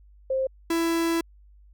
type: tone pair in turn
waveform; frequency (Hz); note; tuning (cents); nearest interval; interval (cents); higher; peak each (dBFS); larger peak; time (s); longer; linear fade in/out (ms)
sine / 45% pulse; 528 / 332.6; C5 / E4; +16 / +16; minor sixth; 800; first; -22; neither; 0.3-0.47 / 0.7-1.21; second; 5
effects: added 50 Hz sine -50 dBFS peak until 1.73 s